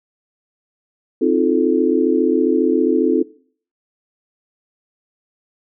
sine chord, F dominant seventh, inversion second, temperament just, 261.9 / 314.3 / 349.2 / 436.5 Hz, C4 / Eb4 / F4 / A4, +2 / +18 / 0 / -14 cents, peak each -18 dBFS, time 1.21-3.23 s, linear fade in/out 10 ms, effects noise-tail reverb RT60 0.5 s tail -20 dB re dry

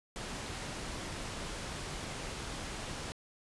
pink low-pass noise, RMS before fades -41 dBFS, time 0.16-3.12 s, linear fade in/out 0 ms, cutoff 9200 Hz, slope 12 dB/octave, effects resampled to 24000 Hz

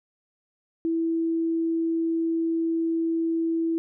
sine tone, 329.1 Hz, E4, 3 cents flat, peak -22 dBFS, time 0.85-3.78 s, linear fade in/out 0 ms, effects none

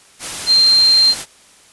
sine tone in noise, 4171 Hz, C8, 6 cents flat, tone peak -8 dBFS, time 0.46-1.15 s, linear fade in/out 50 ms, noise white, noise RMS -25 dBFS, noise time 0.19-1.26 s, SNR +14 dB, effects white hiss -47 dBFS RMS until 1.72 s + resampled to 24000 Hz

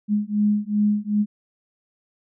sine beating tone pair, 207.2 / 209.8 Hz, G#3 / G#3, -4 / +18 cents, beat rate 2.6 Hz, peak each -21 dBFS, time 0.08-1.26 s, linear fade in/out 50 ms, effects none

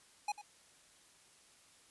square tone with echo, 830.6 Hz, G#5, in tune, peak -34 dBFS, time 0.28-0.32 s, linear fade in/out 5 ms, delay 96 ms, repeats 1, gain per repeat -14 dB, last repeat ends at 0.416 s, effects white hiss -64 dBFS RMS until 1.9 s + resampled to 24000 Hz

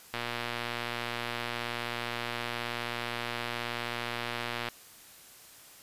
click train, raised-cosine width 0.3 ms, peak -17 dBFS, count 542, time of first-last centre 0.14-4.686 s, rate 119 Hz, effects white hiss -53 dBFS RMS until 5.82 s + resampled to 32000 Hz

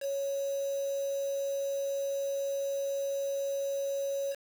sine tone with quantisation, 554 Hz, C#5, 1 cent flat, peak -30 dBFS, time 0-4.36 s, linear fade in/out 50 ms, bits 7, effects none

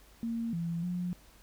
sine tone with pitch steps, 230.4 / 168.5 / 178 Hz, A#3 / E3 / F3, -20 / +38 / +33 cents, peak -31 dBFS, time 0.23-1.13 s, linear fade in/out 0 ms, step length 300 ms, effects added 50 Hz sine -60 dBFS peak until 1.42 s + pink hiss -60 dBFS RMS until 1.42 s

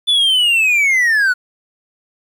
triangle linear sweep, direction down, 3500 to 1440 Hz, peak -9 dBFS, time 0.07-1.34 s, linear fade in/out 20 ms, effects 8-bit

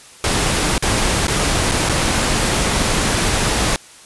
pink noise with dropouts, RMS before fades -17 dBFS, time 0.24-3.76 s, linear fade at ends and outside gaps 1 ms, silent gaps 0.78-0.824 / 1.269-1.281 / 1.714-1.718 / 1.89-1.895 s, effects white hiss -42 dBFS RMS until 4.05 s + resampled to 24000 Hz

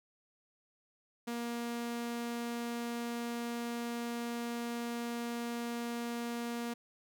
sawtooth tone, 236.3 Hz, A#3, 24 cents sharp, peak -32 dBFS, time 1.27-6.74 s, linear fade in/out 10 ms, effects none

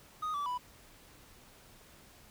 triangle tone with pitch steps, 1244 / 1155 / 989 Hz, D#6 / D6 / B5, -1 / -29 / +2 cents, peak -31 dBFS, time 0.22-0.58 s, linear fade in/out 10 ms, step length 120 ms, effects pink hiss -58 dBFS RMS until 2.3 s

